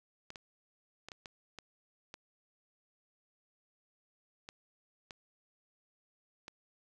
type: clicks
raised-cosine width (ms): 0.2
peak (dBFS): -28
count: 10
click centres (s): 0.304 / 0.358 / 1.086 / 1.118 / 1.258 / 1.587 / 2.141 / 4.489 / 5.108 / 6.481
effects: none